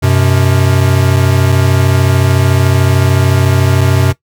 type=tone pair together; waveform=square; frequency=93.9 / 127.53 Hz; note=F#2 / C3; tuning=+26 / -44 cents; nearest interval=perfect fourth; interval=530 cents; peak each=-11 dBFS; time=0.02-4.13 s; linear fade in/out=20 ms; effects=noise-tail reverb RT60 0.1 s tail -17 dB re dry